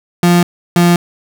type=tone pair in turn; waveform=35% pulse; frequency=174.61 / 173.6 Hz; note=F3 / F3; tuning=0 / -10 cents; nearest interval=unison; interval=10 cents; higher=first; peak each=-5 dBFS; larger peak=neither; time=0.23-0.43 / 0.76-0.96 s; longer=neither; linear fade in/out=2 ms; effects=none